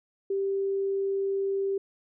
sine tone, 392 Hz, G4, in tune, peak -25 dBFS, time 0.3-1.78 s, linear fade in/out 5 ms, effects none

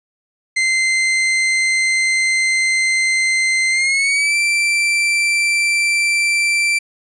40% pulse tone with pitch glide, 2077 to 2345 Hz, C7 to D7, -13 to -3 cents, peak -13 dBFS, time 0.56-6.79 s, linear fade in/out 10 ms, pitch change +210 cents, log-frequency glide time 3.7-4.36 s, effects resampled to 22050 Hz

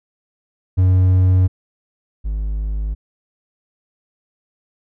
triangle tone pair in turn, 92.5 / 51.91 Hz, F#2 / G#1, 0 / 0 cents, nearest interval minor seventh, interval 1000 cents, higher first, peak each -8 / -17 dBFS, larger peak first, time 0.77-1.48 / 2.24-2.95 s, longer neither, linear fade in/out 20 ms, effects none

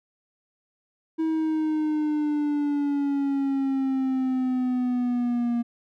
triangle exponential sweep, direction down, 321.9 to 236 Hz, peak -20 dBFS, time 1.18-5.63 s, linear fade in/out 20 ms, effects none

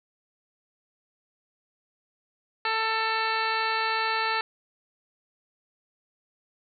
harmonic tone, 444.4 Hz, A4, 17 cents sharp, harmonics 1 / 2 / 3 / 4 / 5 / 6 / 7 / 8 / 9 / 10, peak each -36 / -29 / -30 / -31 / -35 / -34 / -44 / -45 / -36 / -38 dBFS, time 2.65-4.41 s, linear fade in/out 2 ms, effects none

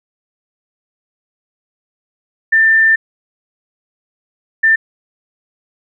sine tone bursts at uneven times, 1787 Hz, A6, 26 cents sharp, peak -7 dBFS, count 2, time 2.52-2.96 / 4.63-4.76 s, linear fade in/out 10 ms, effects none

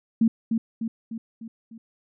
sine tone with echo, 226.7 Hz, A#3, 48 cents flat, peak -15 dBFS, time 0.21-0.28 s, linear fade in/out 5 ms, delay 300 ms, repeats 5, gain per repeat -5 dB, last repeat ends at 1.78 s, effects none

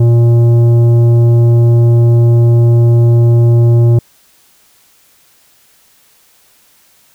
triangle tone with tanh clipping, 117.8 Hz, A#2, 19 cents sharp, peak -6 dBFS, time 0-3.99 s, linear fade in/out 5 ms, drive 14 dB, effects white hiss -49 dBFS RMS until 7.14 s

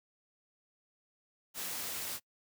white noise, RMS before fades -39 dBFS, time 1.54-2.2 s, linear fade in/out 50 ms, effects noise-tail reverb RT60 0.1 s tail -25 dB re dry + high-pass 80 Hz 12 dB/octave

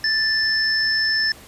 sine tone pair together, 1760 / 5274 Hz, A6 / E8, 0 / 0 cents, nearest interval octave + perfect fifth, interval 1900 cents, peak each -20 dBFS, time 0.04-1.32 s, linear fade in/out 2 ms, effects pink hiss -44 dBFS RMS until 1.47 s + resampled to 32000 Hz

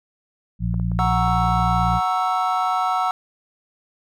harmonic tone, 57.9 Hz, A#1, 11 cents flat, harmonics 1 / 2 / 3, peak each -24 / -24 / -24 dBFS, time 0.59-2.01 s, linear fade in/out 50 ms
clicks, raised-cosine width 1 ms, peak -26 dBFS, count 10, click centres 0.742 / 0.798 / 0.917 / 0.995 / 1.046 / 1.279 / 1.443 / 1.485 / 1.598 / 1.936 s
triangle chord, F# dominant seventh, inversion none, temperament equal, 740 / 932.3 / 1108.7 / 1318.5 Hz, F#5 / A#5 / C#6 / E6, 0 / 0 / 0 / 0 cents, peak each -20 / -25 / -26 / -21 dBFS, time 0.99-3.11 s, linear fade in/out 0 ms
effects none

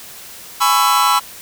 45% pulse chord, C# minor seventh, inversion second, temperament just, 831.5 / 997.9 / 1108.7 / 1330.5 Hz, G#5 / B5 / C#6 / E6, +2 / +18 / 0 / +16 cents, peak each -20 / -16 / -18 / -16 dBFS, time 0.6-1.2 s, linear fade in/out 20 ms, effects white hiss -36 dBFS RMS until 1.41 s

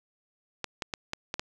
clicks, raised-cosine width 0.2 ms, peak -14 dBFS, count 6, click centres 0.643 / 0.822 / 0.938 / 1.134 / 1.341 / 1.395 s, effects none

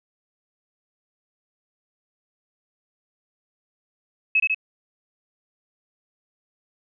sine tone with echo, 2577 Hz, E7, 40 cents flat, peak -15 dBFS, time 4.35-4.4 s, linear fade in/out 5 ms, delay 73 ms, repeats 2, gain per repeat -2 dB, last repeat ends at 4.546 s, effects none

